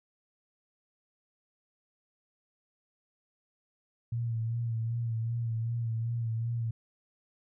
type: tone with vibrato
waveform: sine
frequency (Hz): 115.3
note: A#2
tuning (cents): -19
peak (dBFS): -29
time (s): 4.12-6.71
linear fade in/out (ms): 5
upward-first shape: sine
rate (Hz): 2.6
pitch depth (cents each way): 42
effects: none